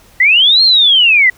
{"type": "linear two-way sweep", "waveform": "sine", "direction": "up then down", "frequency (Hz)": [1930, 4300, 1930], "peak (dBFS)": -5, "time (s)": [0.2, 1.3], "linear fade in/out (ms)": 5, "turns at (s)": 0.63, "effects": ["pink hiss -45 dBFS RMS until 1.37 s"]}